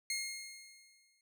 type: tone with exponential decay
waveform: 15% pulse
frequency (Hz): 2144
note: C7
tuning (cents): +42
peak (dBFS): -27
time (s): 0.1-1.21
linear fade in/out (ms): 2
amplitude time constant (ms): 240
effects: none